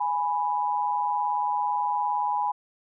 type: tone pair together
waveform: sine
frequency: 830.6 / 988.2 Hz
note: G#5 / B5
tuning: 0 / +1 cents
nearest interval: minor third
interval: 301 cents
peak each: -26 dBFS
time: 0-2.52 s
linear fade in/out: 10 ms
effects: none